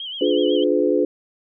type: tone with vibrato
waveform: sine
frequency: 3107 Hz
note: G7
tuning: 16 cents flat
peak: -28 dBFS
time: 0-0.64 s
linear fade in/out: 2 ms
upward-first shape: sine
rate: 8 Hz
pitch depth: 95 cents each way
type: chord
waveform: sine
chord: D diminished seventh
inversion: none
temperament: just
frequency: 293.7 / 352.4 / 422.9 / 507.5 Hz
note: D4 / F4 / Ab4 / Cb5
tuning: 0 / +16 / +31 / +47 cents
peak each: -21 dBFS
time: 0.21-1.05 s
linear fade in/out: 5 ms
effects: none